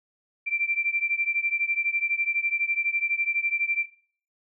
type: beating tone pair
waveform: sine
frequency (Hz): 2349 / 2361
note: D7 / D7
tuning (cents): 0 / +9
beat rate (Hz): 12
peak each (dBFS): -27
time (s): 0.46-3.86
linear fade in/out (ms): 20
effects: noise-tail reverb RT60 0.5 s tail -18 dB re dry